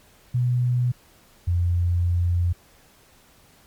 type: tone pair in turn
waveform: sine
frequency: 123.47 / 87.31 Hz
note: B2 / F2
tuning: 0 / 0 cents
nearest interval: tritone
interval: 600 cents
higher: first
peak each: -18 dBFS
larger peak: neither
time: 0.34-0.92 / 1.47-2.53 s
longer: second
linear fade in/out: 10 ms
effects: pink hiss -55 dBFS RMS until 3.66 s + MP3 96 kbps